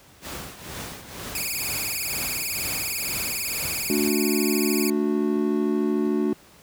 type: noise with tremolo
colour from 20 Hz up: pink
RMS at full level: -33 dBFS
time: 0.21-4.11 s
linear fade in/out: 50 ms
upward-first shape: triangle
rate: 2.1 Hz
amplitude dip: 75%
type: tone with vibrato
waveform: 5% pulse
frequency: 2381 Hz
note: D7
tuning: 23 cents sharp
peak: -17 dBFS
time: 1.35-4.9 s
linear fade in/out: 2 ms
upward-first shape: triangle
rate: 20 Hz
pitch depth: 200 cents each way
type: chord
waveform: triangle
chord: D major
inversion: second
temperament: just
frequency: 220.2 / 293.7 / 367.1 Hz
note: A3 / D4 / F#4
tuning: +2 / 0 / -14 cents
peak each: -23 dBFS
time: 3.9-6.33 s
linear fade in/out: 0 ms
effects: pink hiss -52 dBFS RMS until 6.62 s + high-pass 60 Hz 12 dB/octave